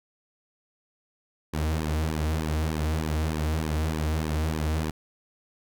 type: tone with flanger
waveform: sawtooth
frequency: 78 Hz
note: D#2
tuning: 5 cents sharp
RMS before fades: -27 dBFS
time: 1.53-4.91 s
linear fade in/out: 10 ms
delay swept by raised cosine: 1.4 to 5.7 ms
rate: 3.3 Hz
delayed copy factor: -0.85
effects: none